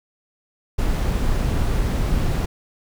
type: noise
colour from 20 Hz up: brown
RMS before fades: -20 dBFS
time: 0.78-2.46 s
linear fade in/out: 10 ms
effects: none